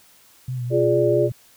sine tone with vibrato, 124.7 Hz, B2, 17 cents sharp, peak -24 dBFS, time 0.48-1.32 s, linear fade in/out 5 ms, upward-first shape triangle, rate 4.5 Hz, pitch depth 61 cents each way
sine chord, D diminished, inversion first, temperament equal, 349.2 / 415.3 / 587.3 Hz, F4 / Ab4 / D5, 0 / 0 / 0 cents, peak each -20 dBFS, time 0.7-1.3 s, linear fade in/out 50 ms
effects white hiss -53 dBFS RMS until 1.56 s

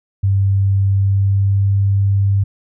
sine tone with pitch glide, 98 to 99.02 Hz, G2 to G2, 0 to +18 cents, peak -11 dBFS, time 0.23-2.44 s, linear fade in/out 10 ms, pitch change +18 cents, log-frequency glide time 0.91-1.7 s, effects none

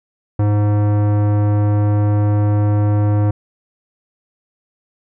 sine tone with tanh clipping, 103.83 Hz, G#2, in tune, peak -14 dBFS, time 0.39-3.31 s, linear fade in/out 5 ms, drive 18 dB, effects none

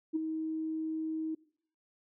sine tone with ADSR envelope, 317.3 Hz, D#4, 34 cents sharp, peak -25 dBFS, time 0.13-1.35 s, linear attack 29 ms, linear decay 12 ms, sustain -7 dB, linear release 8 ms, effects noise-tail reverb RT60 0.6 s tail -21 dB re dry + tanh soft clip ceiling -21 dBFS

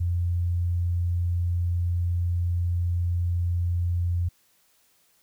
sine tone, 87.2 Hz, F2, 2 cents flat, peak -22 dBFS, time 0-4.29 s, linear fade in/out 10 ms, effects white hiss -64 dBFS RMS until 5.22 s

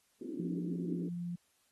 pink band-pass noise, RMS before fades -40 dBFS, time 0.21-1.09 s, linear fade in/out 5 ms, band 240 to 360 Hz, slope 48 dB/octave
sine tone, 174 Hz, F3, 6 cents flat, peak -36 dBFS, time 0.39-1.36 s, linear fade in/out 10 ms
effects white hiss -73 dBFS RMS until 1.71 s + AAC 32 kbps

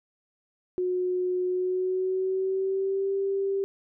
sine tone with pitch glide, 363.8 to 392.2 Hz, F#4 to G4, -29 to +1 cents, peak -24 dBFS, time 0.78-3.64 s, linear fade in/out 0 ms, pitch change +130 cents, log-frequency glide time 1.46-3.13 s, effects none

